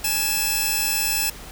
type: tone pair together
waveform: 5% pulse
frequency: 832.7 / 2637 Hz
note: G#5 / E7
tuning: +4 / 0 cents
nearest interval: octave + minor sixth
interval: 1996 cents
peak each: -15 / -12 dBFS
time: 0.04-1.3 s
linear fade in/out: 5 ms
effects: added 48 Hz sine -41 dBFS peak until 1.51 s + pink hiss -40 dBFS RMS until 1.51 s